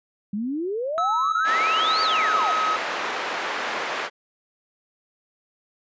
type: exponential two-way sweep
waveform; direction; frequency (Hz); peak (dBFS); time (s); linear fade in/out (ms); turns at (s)
sine; up then down; 196 to 4710 to 658; -24; 0.33-2.52; 5; 2.02
type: tone with pitch glide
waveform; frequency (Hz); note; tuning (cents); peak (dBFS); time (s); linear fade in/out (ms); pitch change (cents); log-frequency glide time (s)
triangle; 1300 to 1274.7; E6 to D#6; -24 to +41; -19; 0.98-2.76; 0; -35; 1.52-2.35
type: band-pass noise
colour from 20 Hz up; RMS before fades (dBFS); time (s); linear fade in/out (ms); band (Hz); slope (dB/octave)
white; -28; 1.44-4.1; 50; 450 to 1800; 12
effects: resampled to 16000 Hz